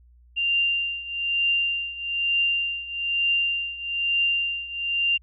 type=tone with tremolo; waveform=sine; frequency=2785 Hz; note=F7; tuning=5 cents flat; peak=-18 dBFS; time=0.36-5.18 s; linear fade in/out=20 ms; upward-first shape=triangle; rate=1.1 Hz; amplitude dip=85%; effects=added 60 Hz sine -51 dBFS peak until 5.22 s